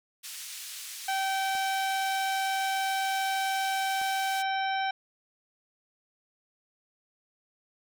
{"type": "band-pass noise", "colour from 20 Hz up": "white", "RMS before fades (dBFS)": -41, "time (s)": [0.23, 4.43], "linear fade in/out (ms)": 20, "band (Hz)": [2300, 9900], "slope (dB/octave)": 12}
{"type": "harmonic tone", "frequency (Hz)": 773, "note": "G5", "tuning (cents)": -24, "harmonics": [1, 2, 3, 4, 5, 7], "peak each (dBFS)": [-28, -34, -38, -40, -42, -45], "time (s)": [1.08, 4.91], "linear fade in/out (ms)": 5}
{"type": "clicks", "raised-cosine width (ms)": 1, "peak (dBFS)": -33, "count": 2, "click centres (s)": [1.552, 4.015]}
{"effects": []}